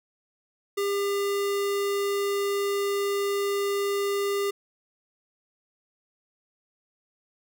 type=tone; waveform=square; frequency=401.2 Hz; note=G4; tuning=40 cents sharp; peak=-25 dBFS; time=0.77-4.51 s; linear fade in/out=10 ms; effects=none